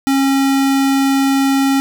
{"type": "tone", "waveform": "square", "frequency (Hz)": 272.3, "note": "C#4", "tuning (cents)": -31, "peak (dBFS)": -12, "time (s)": [0.07, 1.8], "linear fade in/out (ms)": 0, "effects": []}